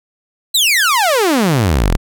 sawtooth exponential sweep, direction down, 4163 to 33.86 Hz, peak -7 dBFS, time 0.54-1.97 s, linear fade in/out 10 ms, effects none

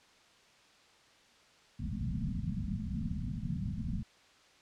white low-pass noise, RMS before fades -36 dBFS, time 1.79-4.03 s, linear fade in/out 10 ms, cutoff 240 Hz, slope 96 dB/octave, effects white hiss -62 dBFS RMS until 4.61 s + low-pass 5000 Hz 12 dB/octave

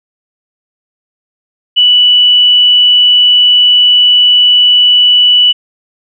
sine tone, 2960 Hz, F#7, in tune, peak -3 dBFS, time 1.76-5.53 s, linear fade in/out 20 ms, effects none

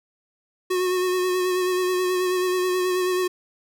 square tone with vibrato, 365.7 Hz, F#4, 20 cents flat, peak -21 dBFS, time 0.7-3.28 s, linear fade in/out 10 ms, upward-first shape sine, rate 9.3 Hz, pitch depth 25 cents each way, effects none

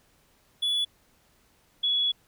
triangle / sine tone pair in turn, 3419 / 3382 Hz, G#7 / G#7, +50 / +31 cents, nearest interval unison, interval 19 cents, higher first, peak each -22 dBFS, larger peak neither, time 0.62-0.85 / 1.83-2.12 s, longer second, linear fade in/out 10 ms, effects pink hiss -64 dBFS RMS until 2.27 s

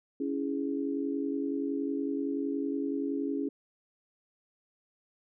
sine chord, C# minor, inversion none, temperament equal with one note detuned, 278.9 / 329.6 / 415.3 Hz, C#4 / E4 / G#4, +11 / 0 / 0 cents, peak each -31 / -36 / -36 dBFS, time 0.2-3.49 s, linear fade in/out 5 ms, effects none

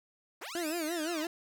10% pulse linear two-way sweep, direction up then down, 255.3 to 2660 to 858 Hz, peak -32 dBFS, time 0.41-1.26 s, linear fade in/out 10 ms, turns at 0.69 s
30% pulse tone with vibrato, 326.1 Hz, E4, 19 cents flat, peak -30 dBFS, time 0.55-1.27 s, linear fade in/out 2 ms, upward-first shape sine, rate 5.8 Hz, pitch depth 130 cents each way
effects none

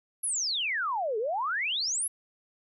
sine exponential two-way sweep, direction down then up, 11450 to 413.6 to 11450 Hz, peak -27 dBFS, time 0.23-2.08 s, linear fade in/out 10 ms, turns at 1.18 s, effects none

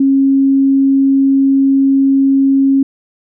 sine tone, 272 Hz, C#4, 33 cents flat, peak -7 dBFS, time 0-2.83 s, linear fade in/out 5 ms, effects none

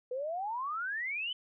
sine exponential sweep, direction up, 486.3 to 3083 Hz, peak -33 dBFS, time 0.11-1.33 s, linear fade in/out 5 ms, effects none

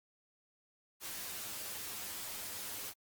white noise with comb filter, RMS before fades -43 dBFS, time 1-2.94 s, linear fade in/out 50 ms, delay 9.7 ms, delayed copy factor +0.6, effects Opus 48 kbps

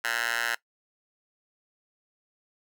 10% pulse tone with high-pass filter, 117.2 Hz, A#2, 10 cents sharp, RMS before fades -29 dBFS, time 0.04-0.55 s, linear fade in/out 5 ms, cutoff 1400 Hz, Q 2.6, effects noise-tail reverb RT60 0.1 s tail -19 dB re dry

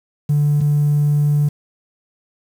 triangle tone pair in turn, 146.83 / 146.83 Hz, D3 / D3, 0 / 0 cents, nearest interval unison, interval 0 cents, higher neither, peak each -9 dBFS, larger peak neither, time 0.29-0.61 / 0.61-1.49 s, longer second, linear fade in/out 10 ms, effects tanh soft clip ceiling -9 dBFS + 7-bit

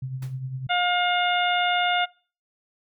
sine tone with tremolo, 130.81 Hz, C3, in tune, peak -26 dBFS, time 0.02-0.67 s, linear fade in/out 5 ms, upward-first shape triangle, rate 9.9 Hz, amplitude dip 60%
pink noise with exponential decay, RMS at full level -41 dBFS, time 0.22-0.4 s, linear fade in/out 5 ms, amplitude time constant 38 ms
harmonic tone, 712 Hz, F5, 33 cents sharp, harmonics 1 / 2 / 3 / 4 / 5, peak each -23 / -26 / -28 / -29 / -30 dBFS, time 0.69-2.06 s, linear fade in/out 20 ms
effects noise-tail reverb RT60 0.4 s tail -24 dB re dry

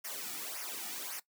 white noise with flanger, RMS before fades -41 dBFS, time 0.04-1.2 s, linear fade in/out 10 ms, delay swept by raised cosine 0.24 to 1.94 ms, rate 1.8 Hz, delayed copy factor -0.8, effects noise-tail reverb RT60 0.1 s tail -18 dB re dry + high-pass 200 Hz 12 dB/octave

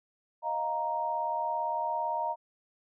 sine chord, Eb suspended second, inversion none, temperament just, 622.3 / 700 / 933.4 Hz, Eb5 / F5 / Bb5, 0 / +4 / +2 cents, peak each -36 / -36 / -30 dBFS, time 0.42-2.36 s, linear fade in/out 50 ms, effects none

